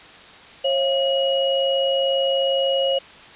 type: tone cluster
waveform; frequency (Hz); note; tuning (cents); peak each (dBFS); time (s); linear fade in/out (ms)
sine; 541 / 683 / 2900; C#5 / F5 / F#7; -42 / -39 / -35; -19 / -28 / -23; 0.64-2.99; 10
effects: white hiss -43 dBFS RMS until 3.35 s + resampled to 8000 Hz